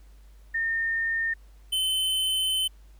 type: tone pair in turn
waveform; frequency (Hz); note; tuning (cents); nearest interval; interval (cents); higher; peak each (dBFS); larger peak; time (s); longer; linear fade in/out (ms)
sine / square; 1822 / 3057; A#6 / G7; -40 / -44; major sixth; 896; second; -24; neither; 0.54-1.34 / 1.72-2.68; second; 10
effects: added 50 Hz sine -48 dBFS peak until 2.99 s + pink hiss -64 dBFS RMS until 2.99 s